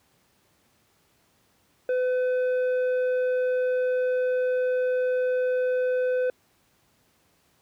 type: tone with tanh clipping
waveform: sine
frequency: 505 Hz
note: B4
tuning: 39 cents sharp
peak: -23 dBFS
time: 1.89-6.3 s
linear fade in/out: 2 ms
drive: 7 dB
effects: pink hiss -65 dBFS RMS until 7.61 s + high-pass 80 Hz 12 dB/octave